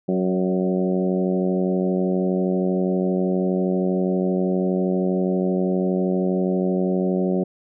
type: harmonic tone with a mistuned harmonic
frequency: 92.5 Hz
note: F#2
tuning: in tune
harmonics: 2 / 3 / 4 / 5 / 6 / 7 / 8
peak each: -21 / -28 / -24 / -31 / -29 / -34 / -37 dBFS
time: 0.08-7.44 s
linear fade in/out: 10 ms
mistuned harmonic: 6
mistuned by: +18 cents
effects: none